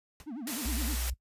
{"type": "noise with exponential decay", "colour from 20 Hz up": "pink", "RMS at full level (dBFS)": -45, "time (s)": [0.2, 0.3], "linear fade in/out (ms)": 1, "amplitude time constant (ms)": 20}
{"type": "tone with vibrato", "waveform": "triangle", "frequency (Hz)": 261.6, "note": "C4", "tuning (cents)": 0, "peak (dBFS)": -34, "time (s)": [0.26, 0.96], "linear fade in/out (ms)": 20, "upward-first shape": "sine", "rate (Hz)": 9.7, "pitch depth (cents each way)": 300}
{"type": "high-pass noise", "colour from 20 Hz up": "white", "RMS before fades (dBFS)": -36, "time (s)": [0.47, 1.1], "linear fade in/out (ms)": 2, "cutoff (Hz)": 130, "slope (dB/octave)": 12}
{"type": "tone", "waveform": "sine", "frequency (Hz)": 61, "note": "B1", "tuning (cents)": -21, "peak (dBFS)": -31, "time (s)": [0.65, 1.14], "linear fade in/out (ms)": 10}
{"effects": ["noise-tail reverb RT60 0.1 s tail -18 dB re dry", "resampled to 32000 Hz"]}